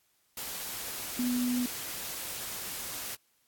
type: tone in noise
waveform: sine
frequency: 246.9 Hz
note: B3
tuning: in tune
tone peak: -27 dBFS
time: 1.19-1.66 s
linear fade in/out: 2 ms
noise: white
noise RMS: -38 dBFS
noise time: 0.37-3.15 s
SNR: +8 dB
effects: white hiss -71 dBFS RMS until 3.47 s + AAC 64 kbps